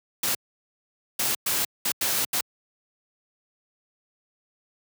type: noise bursts at uneven times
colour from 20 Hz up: white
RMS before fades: -25 dBFS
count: 6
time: 0.23-0.35 / 1.19-1.35 / 1.46-1.65 / 1.85-1.92 / 2.01-2.25 / 2.33-2.41 s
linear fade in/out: 5 ms
effects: high-pass 100 Hz 12 dB/octave